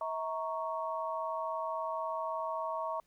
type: chord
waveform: sine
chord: A# diminished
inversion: second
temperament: equal with one note detuned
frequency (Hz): 644.9 / 932.3 / 1108.7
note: E5 / A#5 / C#6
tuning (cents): -38 / 0 / 0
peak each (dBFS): -37 / -38 / -38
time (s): 0.01-3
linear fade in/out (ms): 2
effects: pink hiss -73 dBFS RMS until 3.06 s